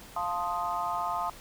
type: chord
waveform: sine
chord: F dominant seventh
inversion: none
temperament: equal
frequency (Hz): 698.5 / 880 / 1046.5 / 1244.5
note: F5 / A5 / C6 / Eb6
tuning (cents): 0 / 0 / 0 / 0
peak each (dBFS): -34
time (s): 0.16-1.3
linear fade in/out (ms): 5
effects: pink hiss -49 dBFS RMS until 1.4 s